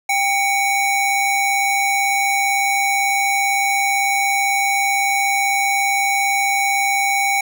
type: tone pair together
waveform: square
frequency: 792.3 / 2239 Hz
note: G5 / C#7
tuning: +18 / +17 cents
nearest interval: octave + tritone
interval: 1799 cents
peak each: -19 dBFS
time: 0.09-7.41 s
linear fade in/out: 5 ms
effects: none